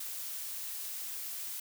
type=noise; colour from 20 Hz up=blue; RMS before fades=-40 dBFS; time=0-1.6 s; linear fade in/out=5 ms; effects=none